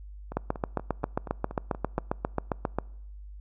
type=two click trains; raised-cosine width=1 ms; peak=-23 / -12 dBFS; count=8 / 19; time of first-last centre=0.32-1.987 / 0.37-2.786 s; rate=4.2 / 7.45 Hz; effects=noise-tail reverb RT60 0.8 s tail -25 dB re dry + added 50 Hz sine -41 dBFS peak until 3.4 s